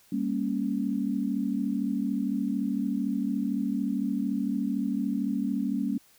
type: chord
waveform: sine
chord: G diminished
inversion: none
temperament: equal with one note detuned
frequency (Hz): 199.54 / 233.1 / 277.2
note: G3 / Bb3 / Db4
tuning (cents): +31 / 0 / 0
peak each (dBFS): -30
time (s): 0.12-5.98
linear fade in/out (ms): 5
effects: white hiss -60 dBFS RMS until 6.18 s